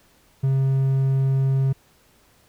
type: tone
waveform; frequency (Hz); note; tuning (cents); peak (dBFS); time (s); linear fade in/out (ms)
triangle; 134.5; C3; +48; -15; 0.43-1.73; 10
effects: pink hiss -58 dBFS RMS until 2.48 s